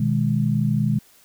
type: chord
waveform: sine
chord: G# minor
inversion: first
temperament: equal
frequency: 123.47 / 155.56 / 207.7 Hz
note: B2 / D#3 / G#3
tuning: 0 / 0 / 0 cents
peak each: -22 dBFS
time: 0-0.99 s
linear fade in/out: 5 ms
effects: white hiss -54 dBFS RMS until 1.24 s